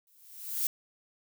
violet noise with exponential growth, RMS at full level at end -27 dBFS, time 0.07-0.67 s, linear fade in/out 1 ms, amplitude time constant 130 ms, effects none

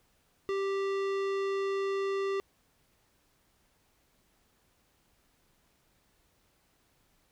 sine tone with tanh clipping, 392 Hz, G4, in tune, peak -31 dBFS, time 0.49-2.4 s, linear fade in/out 0 ms, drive 18 dB, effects pink hiss -70 dBFS RMS until 7.31 s

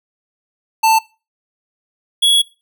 square tone pair in turn, 888 / 3353 Hz, A5 / G#7, +16 / +16 cents, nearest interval octave + major seventh, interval 2300 cents, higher second, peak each -10 dBFS, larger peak neither, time 0.83-0.99 / 2.22-2.42 s, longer second, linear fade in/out 10 ms, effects noise-tail reverb RT60 0.3 s tail -21 dB re dry

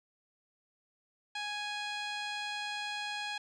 15% pulse tone with low-pass filter, 830.6 Hz, G#5, in tune, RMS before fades -38 dBFS, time 1.35-3.38 s, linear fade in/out 5 ms, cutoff 5100 Hz, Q 2.5, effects none

